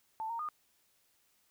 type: tone with pitch steps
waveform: sine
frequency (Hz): 883 / 925 / 1224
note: A5 / A#5 / D#6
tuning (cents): +6 / -14 / -29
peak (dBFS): -35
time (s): 0.2-0.488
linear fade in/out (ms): 0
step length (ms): 96
effects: white hiss -72 dBFS RMS until 1.5 s